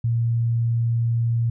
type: tone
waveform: sine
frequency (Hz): 116.54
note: A#2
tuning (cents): 0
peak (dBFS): -18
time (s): 0.04-1.5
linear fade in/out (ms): 5
effects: none